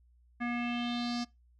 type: tone with low-pass filter sweep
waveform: square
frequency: 240 Hz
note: B3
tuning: 49 cents flat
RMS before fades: -34 dBFS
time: 0.4-1.25 s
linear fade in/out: 20 ms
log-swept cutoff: 1900 to 5400 Hz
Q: 4.3
effects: noise-tail reverb RT60 0.2 s tail -21 dB re dry + added 60 Hz sine -61 dBFS peak until 1.59 s